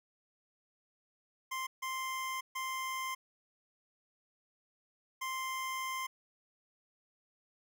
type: tone bursts at uneven times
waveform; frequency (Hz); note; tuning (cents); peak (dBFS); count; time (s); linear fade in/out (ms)
25% pulse; 1046.5; C6; 0; -32; 4; 1.51-1.67 / 1.82-2.41 / 2.55-3.15 / 5.21-6.07; 10
effects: none